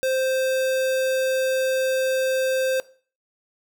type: tone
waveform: square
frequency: 523 Hz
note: C5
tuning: 1 cent flat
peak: -21 dBFS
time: 0.03-2.8 s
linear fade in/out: 0 ms
effects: noise-tail reverb RT60 0.4 s tail -19 dB re dry